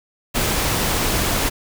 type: noise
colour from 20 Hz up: pink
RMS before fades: -20 dBFS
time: 0.34-1.5 s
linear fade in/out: 20 ms
effects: none